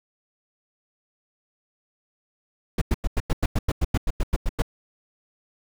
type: noise bursts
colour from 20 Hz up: brown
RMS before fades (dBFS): -20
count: 15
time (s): 2.78-4.621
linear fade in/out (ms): 5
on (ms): 35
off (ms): 94
effects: none